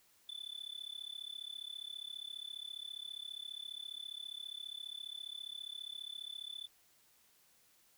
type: tone with amplitude modulation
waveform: triangle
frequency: 3500 Hz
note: A7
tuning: 10 cents flat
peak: -38 dBFS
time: 0.29-6.67 s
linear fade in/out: 2 ms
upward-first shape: sine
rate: 34.8 Hz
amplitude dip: 100%
effects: white hiss -69 dBFS RMS until 7.97 s